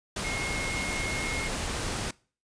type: tone in noise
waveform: sine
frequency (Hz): 2158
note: C#7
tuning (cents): -47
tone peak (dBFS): -33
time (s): 0.24-1.48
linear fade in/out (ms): 5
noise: pink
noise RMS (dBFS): -32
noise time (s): 0.16-2.11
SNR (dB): -4
effects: noise-tail reverb RT60 0.4 s tail -23 dB re dry + resampled to 22050 Hz